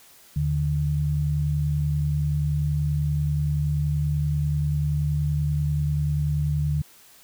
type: tone pair together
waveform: sine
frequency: 77.9 / 148.29 Hz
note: D#2 / D3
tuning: +3 / +17 cents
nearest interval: major seventh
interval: 1114 cents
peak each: -26 / -22 dBFS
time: 0.36-6.82 s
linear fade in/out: 5 ms
effects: white hiss -52 dBFS RMS until 7.23 s